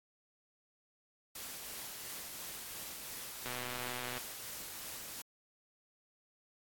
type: noise with tremolo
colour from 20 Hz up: white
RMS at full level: -44 dBFS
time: 1.35-5.22 s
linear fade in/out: 5 ms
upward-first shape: triangle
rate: 2.9 Hz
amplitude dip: 25%
type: click train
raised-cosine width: 0.3 ms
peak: -24 dBFS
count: 90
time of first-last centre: 3.46-4.178 s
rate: 124 Hz
effects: AAC 64 kbps